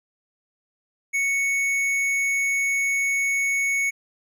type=tone with tanh clipping; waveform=sine; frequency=2217 Hz; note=C#7; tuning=in tune; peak=-22 dBFS; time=1.13-3.91 s; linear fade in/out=20 ms; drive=12 dB; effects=none